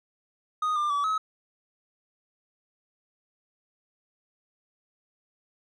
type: tone with pitch steps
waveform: triangle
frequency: 1242 / 1195 / 1147 / 1282 Hz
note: D#6 / D6 / D6 / E6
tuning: -3 / +30 / -41 / -49 cents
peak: -22 dBFS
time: 0.62-1.18 s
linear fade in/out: 5 ms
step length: 140 ms
effects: resampled to 24000 Hz